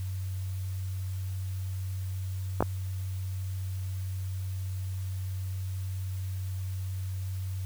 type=clicks; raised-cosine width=1 ms; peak=-10 dBFS; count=2; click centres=2.606 / 2.625 s; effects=added 94 Hz sine -31 dBFS peak until 7.65 s + white hiss -52 dBFS RMS until 7.65 s